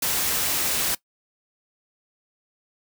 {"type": "noise", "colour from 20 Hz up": "white", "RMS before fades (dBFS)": -24, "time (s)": [0.02, 0.95], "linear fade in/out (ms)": 5, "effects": ["noise-tail reverb RT60 0.1 s tail -20 dB re dry"]}